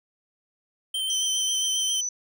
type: tone with vibrato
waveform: square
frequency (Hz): 3118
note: G7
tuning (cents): -10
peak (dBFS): -26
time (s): 0.94-2.01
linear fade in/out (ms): 5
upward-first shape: sine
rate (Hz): 7.4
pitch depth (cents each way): 18
type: tone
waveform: sine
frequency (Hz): 5980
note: F#8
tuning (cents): +17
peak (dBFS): -26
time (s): 1.1-2.09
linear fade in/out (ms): 2
effects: none